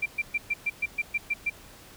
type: tone bursts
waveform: sine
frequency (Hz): 2361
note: D7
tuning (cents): +9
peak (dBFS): -23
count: 10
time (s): 0.02-1.5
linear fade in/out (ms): 10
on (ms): 40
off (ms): 120
effects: pink hiss -50 dBFS RMS until 1.96 s